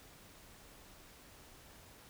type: silence
effects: pink hiss -58 dBFS RMS until 2.09 s